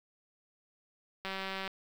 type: click train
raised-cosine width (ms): 0.3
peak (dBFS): -22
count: 83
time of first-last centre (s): 1.25-1.677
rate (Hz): 192
effects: 8-bit

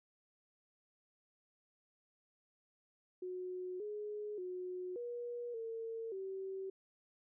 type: tone with pitch steps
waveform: sine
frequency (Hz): 365.6 / 419.1 / 364.3 / 480.2 / 453.2 / 383.9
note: F#4 / G#4 / F#4 / B4 / A#4 / G4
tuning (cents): -21 / +16 / -27 / -49 / -49 / -36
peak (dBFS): -40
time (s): 3.22-6.7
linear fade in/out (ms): 5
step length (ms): 580
effects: none

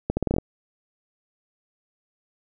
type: accelerating click train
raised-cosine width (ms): 2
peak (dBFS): -9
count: 8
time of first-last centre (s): 0.1-0.384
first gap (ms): 70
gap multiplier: 0.81
effects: none

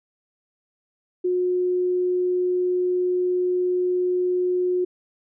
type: tone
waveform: sine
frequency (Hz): 361.7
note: F#4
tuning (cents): -39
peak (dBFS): -19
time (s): 1.24-4.85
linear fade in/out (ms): 10
effects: none

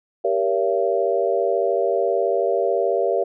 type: chord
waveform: sine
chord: G diminished seventh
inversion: none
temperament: just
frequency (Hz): 392 / 470.4 / 564.5 / 677.4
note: G4 / Bb4 / Db5 / Fb5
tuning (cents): 0 / +16 / +31 / +47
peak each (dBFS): -23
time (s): 0.24-3.24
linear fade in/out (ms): 10
effects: none

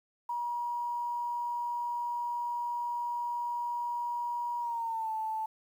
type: tone with pitch glide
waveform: sine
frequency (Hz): 957 to 877.6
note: A#5 to A5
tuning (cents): +45 to -5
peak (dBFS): -31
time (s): 0.29-5.46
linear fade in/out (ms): 5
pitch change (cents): -150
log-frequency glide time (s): 4.6-5.12
effects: 10-bit

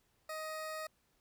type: tone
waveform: 20% pulse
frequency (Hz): 627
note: D#5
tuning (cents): +13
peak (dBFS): -35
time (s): 0.29-0.87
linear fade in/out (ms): 5
effects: pink hiss -75 dBFS RMS until 1.2 s

